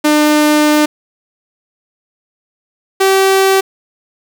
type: tone pair in turn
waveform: sawtooth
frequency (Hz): 300.7 / 385.6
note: D4 / G4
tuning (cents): +41 / -28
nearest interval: major third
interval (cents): 431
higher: second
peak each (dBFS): -4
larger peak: neither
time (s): 0.04-0.86 / 3-3.61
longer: first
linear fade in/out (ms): 10
effects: 7-bit